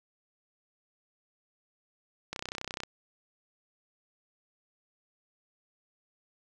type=click train; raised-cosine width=0.2 ms; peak=-18 dBFS; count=17; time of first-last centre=2.33-2.835 s; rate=31.7 Hz; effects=none